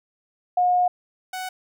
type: tone pair in turn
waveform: sine / sawtooth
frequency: 720 / 744.1 Hz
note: F#5 / F#5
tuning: -47 / +10 cents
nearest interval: minor second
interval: 57 cents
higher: second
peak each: -16 / -25 dBFS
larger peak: first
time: 0.57-0.88 / 1.33-1.49 s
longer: first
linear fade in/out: 5 ms
effects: none